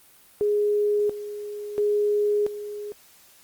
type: tone with tremolo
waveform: sine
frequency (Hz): 415.3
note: G#4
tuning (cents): 0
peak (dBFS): -19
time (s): 0.41-2.92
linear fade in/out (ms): 0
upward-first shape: square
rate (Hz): 0.73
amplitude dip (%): 75
effects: white hiss -54 dBFS RMS until 3.43 s + Opus 32 kbps